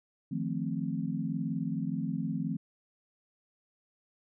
sine chord, F dominant seventh, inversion third, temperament equal, 155.56 / 174.61 / 220 / 261.6 Hz, Eb3 / F3 / A3 / C4, 0 / 0 / 0 / 0 cents, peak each -36 / -35 / -36 / -36 dBFS, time 0.31-2.57 s, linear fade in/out 10 ms, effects none

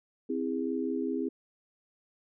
sine chord, C augmented, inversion none, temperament just, 261.6 / 327 / 408.8 Hz, C4 / E4 / G#4, 0 / -14 / -27 cents, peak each -32 / -34 / -34 dBFS, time 0.29-1.29 s, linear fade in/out 10 ms, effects none

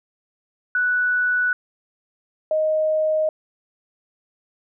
sine tone pair in turn, 1480 / 623.4 Hz, F#6 / D#5, 0 / +3 cents, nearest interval octave + minor third, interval 1497 cents, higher first, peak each -17 dBFS, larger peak neither, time 0.75-1.53 / 2.51-3.29 s, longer neither, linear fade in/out 2 ms, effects none

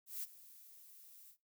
violet noise with ADSR envelope, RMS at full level -41 dBFS, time 0.06-1.37 s, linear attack 170 ms, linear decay 26 ms, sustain -18 dB, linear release 77 ms, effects noise-tail reverb RT60 0.2 s tail -17 dB re dry

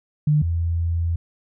sine tone pair in turn, 150 / 84.18 Hz, D3 / E2, +37 / +37 cents, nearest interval minor seventh, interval 1000 cents, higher first, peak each -14 / -19 dBFS, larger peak first, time 0.27-0.42 / 0.42-1.16 s, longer second, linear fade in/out 5 ms, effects none

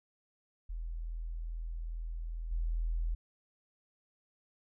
sine tone with level steps, 41.2 Hz, E1, in tune, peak -36 / -30 dBFS, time 0.69-3.15 s, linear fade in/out 10 ms, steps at 2.51 s, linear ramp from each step 10 ms, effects none

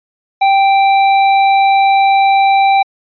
sine tone with tanh clipping, 784 Hz, G5, in tune, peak -9 dBFS, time 0.41-2.83 s, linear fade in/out 10 ms, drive 15 dB, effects resampled to 11025 Hz

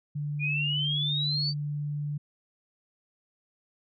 sine tone, 146.83 Hz, D3, in tune, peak -29 dBFS, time 0.15-2.18 s, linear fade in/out 10 ms
sine exponential sweep, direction up, 2408 to 4647 Hz, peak -27 dBFS, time 0.39-1.54 s, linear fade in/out 50 ms
effects none

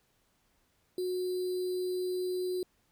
sine tone with sample-and-hold, 364.8 Hz, F#4, 24 cents flat, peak -30 dBFS, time 0.98-2.63 s, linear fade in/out 2 ms, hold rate 4410 Hz, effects pink hiss -72 dBFS RMS until 2.91 s

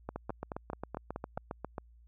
two click trains, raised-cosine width 1 ms, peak -23 / -23 dBFS, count 7 / 13, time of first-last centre 0.09-1.375 / 0.16-1.782 s, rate 4.67 / 7.4 Hz, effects added 58 Hz sine -56 dBFS peak until 2.07 s

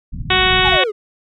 pink low-pass noise, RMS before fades -25 dBFS, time 0.12-0.78 s, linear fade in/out 20 ms, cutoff 220 Hz, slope 48 dB/octave
harmonic tone, 371.3 Hz, F#4, 6 cents sharp, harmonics 1 / 2 / 3 / 4 / 5 / 6 / 7 / 8 / 9 / 10, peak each -21 / -21 / -21 / -21 / -21 / -21 / -21 / -21 / -21 / -21 dBFS, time 0.3-0.84 s, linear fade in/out 5 ms
triangle exponential sweep, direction down, 901 to 397.3 Hz, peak -16 dBFS, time 0.64-0.92 s, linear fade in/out 20 ms
effects none

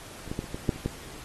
clicks, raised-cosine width 3 ms, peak -27 / -19 / -16 / -27 / -20 / -9 / -30 / -14 dBFS, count 8, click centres 0.277 / 0.315 / 0.391 / 0.442 / 0.545 / 0.692 / 0.76 / 0.86 s, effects pink hiss -45 dBFS RMS until 1.24 s + AAC 32 kbps

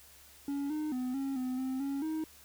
triangle tone with pitch steps, 281.7 / 305.6 / 252.7 / 272.3 / 254.7 / 261.3 / 277.2 / 315.1 Hz, C#4 / D#4 / B3 / C#4 / C4 / C4 / C#4 / D#4, +28 / -31 / +40 / -31 / -46 / -2 / 0 / +22 cents, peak -30 dBFS, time 0.48-2.24 s, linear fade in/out 2 ms, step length 220 ms, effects added 70 Hz sine -65 dBFS peak until 2.44 s + white hiss -57 dBFS RMS until 2.44 s

